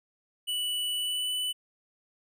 square tone with pitch glide, 2960 to 2986 Hz, F#7 to F#7, 0 to +15 cents, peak -29 dBFS, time 0.47-1.53 s, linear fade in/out 20 ms, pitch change +15 cents, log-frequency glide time 0.93-1.33 s, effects none

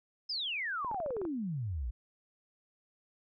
sine exponential sweep, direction down, 5274 to 53.1 Hz, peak -33 dBFS, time 0.29-1.91 s, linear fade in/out 10 ms
clicks, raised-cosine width 1 ms, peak -29 dBFS, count 9, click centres 0.847 / 0.914 / 0.945 / 1.002 / 1.062 / 1.106 / 1.167 / 1.216 / 1.252 s
effects none

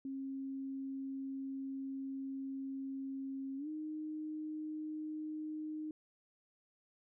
sine tone with pitch glide, 270 to 308.4 Hz, C#4 to D#4, -45 to -15 cents, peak -39 dBFS, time 0.05-5.91 s, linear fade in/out 2 ms, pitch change +230 cents, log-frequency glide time 3.57-3.68 s, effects none

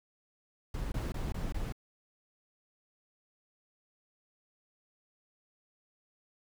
brown noise bursts, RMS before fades -35 dBFS, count 5, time 0.74-1.724 s, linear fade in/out 2 ms, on 180 ms, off 21 ms, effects none

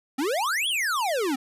square exponential two-way sweep, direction up then down, 250.1 to 3447 to 250.1 Hz, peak -24 dBFS, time 0.18-1.36 s, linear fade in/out 10 ms, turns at 0.68 s, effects resampled to 32000 Hz

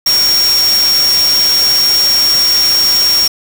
sine tone in noise, 5550 Hz, F8, 12 cents flat, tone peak -8 dBFS, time 0.06-3.28 s, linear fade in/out 5 ms, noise white, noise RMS -18 dBFS, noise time 0.06-3.28 s, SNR +7 dB, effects none

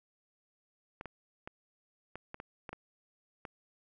clicks, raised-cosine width 0.5 ms, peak -27 dBFS, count 9, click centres 1.011 / 1.057 / 1.475 / 2.156 / 2.344 / 2.401 / 2.692 / 2.73 / 3.452 s, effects none

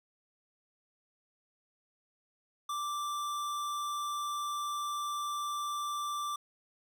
sine tone with hard clipping, 1174.7 Hz, D6, in tune, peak -35 dBFS, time 2.69-6.36 s, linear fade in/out 5 ms, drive 18 dB, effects none

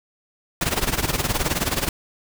pink noise with tremolo, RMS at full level -20 dBFS, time 0.61-1.89 s, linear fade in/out 2 ms, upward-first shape sine, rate 19 Hz, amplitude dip 80%, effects none

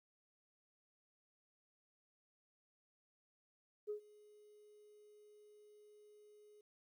sine tone with ADSR envelope, 419.2 Hz, G#4, 16 cents sharp, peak -37 dBFS, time 3.87-6.61 s, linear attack 30 ms, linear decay 100 ms, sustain -24 dB, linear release 4 ms, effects tanh soft clip ceiling -34 dBFS + 13-bit

